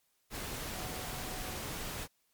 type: tone in noise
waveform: sine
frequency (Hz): 740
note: F#5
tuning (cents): 0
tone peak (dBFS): -49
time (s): 0.71-1.58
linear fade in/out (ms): 50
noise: pink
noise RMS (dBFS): -40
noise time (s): 0.3-2.08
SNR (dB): -12
effects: white hiss -75 dBFS RMS until 2.33 s + MP3 96 kbps